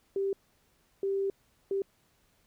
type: tone bursts at uneven times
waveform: sine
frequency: 392 Hz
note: G4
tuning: in tune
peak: -27 dBFS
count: 3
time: 0.16-0.33 / 1.03-1.3 / 1.71-1.82 s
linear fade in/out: 2 ms
effects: pink hiss -69 dBFS RMS until 2.46 s